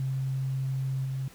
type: tone with level steps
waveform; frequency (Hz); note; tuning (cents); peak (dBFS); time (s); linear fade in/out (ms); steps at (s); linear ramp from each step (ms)
sine; 133.1; C3; +30; -27 / -29; 0-1.28; 2; 1.04; 20
effects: pink hiss -53 dBFS RMS until 1.34 s